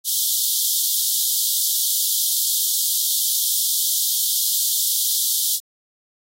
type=high-pass noise; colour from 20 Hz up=white; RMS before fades=-20 dBFS; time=0.04-5.6 s; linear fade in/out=50 ms; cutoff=3200 Hz; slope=96 dB/octave; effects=AAC 48 kbps